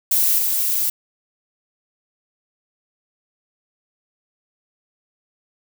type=noise with level steps; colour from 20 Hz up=violet; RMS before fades=-17 / -20 dBFS; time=0.11-0.9 s; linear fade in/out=5 ms; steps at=0.38 s; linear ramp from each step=10 ms; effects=none